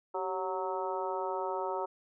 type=harmonic tone with a mistuned harmonic; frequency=185 Hz; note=F#3; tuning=in tune; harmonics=2 / 3 / 4 / 5 / 6 / 7; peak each=-37 / -38 / -40 / -36 / -46 / -42 dBFS; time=0.14-1.86 s; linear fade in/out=10 ms; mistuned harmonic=2; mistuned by=+66 cents; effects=none